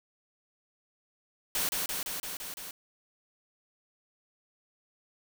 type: noise with echo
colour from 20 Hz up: white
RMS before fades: -30 dBFS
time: 1.55-1.69 s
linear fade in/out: 2 ms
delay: 170 ms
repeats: 6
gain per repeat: -2 dB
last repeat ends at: 2.71 s
effects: none